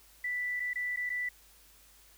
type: tone with dropouts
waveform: sine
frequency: 1975.5 Hz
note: B6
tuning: in tune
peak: -31 dBFS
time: 0.24-1.29 s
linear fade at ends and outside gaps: 5 ms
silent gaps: 0.598-0.601 / 0.734-0.756 / 0.962-0.971 / 1.094-1.1 s
effects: added 50 Hz sine -64 dBFS peak until 2.17 s + white hiss -60 dBFS RMS until 2.17 s